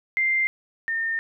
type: tone pair in turn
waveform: sine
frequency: 2093 / 1817.9 Hz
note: C7 / A#6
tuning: 0 / -44 cents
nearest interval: major second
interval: 244 cents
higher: first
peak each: -19 / -23 dBFS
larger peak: first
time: 0.17-0.47 / 0.88-1.19 s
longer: second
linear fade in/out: 0 ms
effects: none